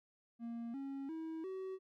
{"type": "tone with pitch steps", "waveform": "triangle", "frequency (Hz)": [233.1, 274, 322.1, 378.7], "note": ["A#3", "C#4", "E4", "F#4"], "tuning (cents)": [0, -20, -40, 40], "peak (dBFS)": -39, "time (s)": [0.39, 1.79], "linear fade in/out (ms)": 50, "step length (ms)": 350, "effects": []}